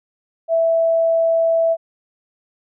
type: tone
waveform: sine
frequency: 659.3 Hz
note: E5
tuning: in tune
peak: -13 dBFS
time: 0.48-1.77 s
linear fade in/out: 50 ms
effects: none